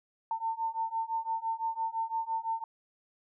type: beating tone pair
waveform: sine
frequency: 898 / 903.9 Hz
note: A5 / A5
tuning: +35 / +46 cents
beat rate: 5.9 Hz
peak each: -34 / -33 dBFS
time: 0.31-2.64 s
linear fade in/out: 2 ms
effects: none